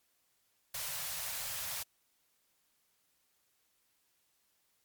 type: band-stop noise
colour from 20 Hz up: white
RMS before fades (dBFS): -39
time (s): 0.74-1.83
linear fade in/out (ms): 5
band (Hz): 170 to 520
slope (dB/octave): 48
effects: white hiss -75 dBFS RMS until 4.84 s + MP3 96 kbps